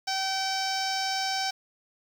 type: tone with low-pass filter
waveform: sawtooth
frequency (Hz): 769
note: G5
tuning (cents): -33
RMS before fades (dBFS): -29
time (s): 0.07-1.51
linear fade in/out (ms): 10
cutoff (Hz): 5400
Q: 5.2
effects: 8-bit